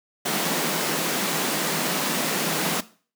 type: high-pass noise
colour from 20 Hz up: pink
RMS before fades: -25 dBFS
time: 0.25-2.81 s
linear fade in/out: 10 ms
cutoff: 150 Hz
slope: 96 dB/octave
effects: noise-tail reverb RT60 0.4 s tail -17 dB re dry